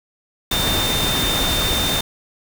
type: tone in noise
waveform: sine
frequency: 3616 Hz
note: A7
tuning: 47 cents sharp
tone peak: -21 dBFS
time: 0.51-2.01 s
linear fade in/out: 5 ms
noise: pink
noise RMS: -21 dBFS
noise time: 0.51-2.01 s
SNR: -3 dB
effects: none